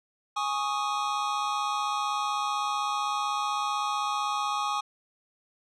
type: chord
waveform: square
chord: Ab suspended fourth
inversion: none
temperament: equal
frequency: 830.6 / 1108.7 / 1244.5 Hz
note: Ab5 / Db6 / Eb6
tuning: 0 / 0 / 0 cents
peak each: -32 dBFS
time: 0.36-4.81 s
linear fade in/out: 10 ms
effects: low-pass 6000 Hz 12 dB/octave